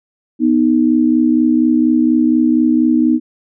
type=tone pair together; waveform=sine; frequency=246.9 / 311.1 Hz; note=B3 / D#4; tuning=0 / 0 cents; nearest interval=major third; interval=400 cents; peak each=-12 dBFS; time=0.39-3.2 s; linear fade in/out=50 ms; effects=none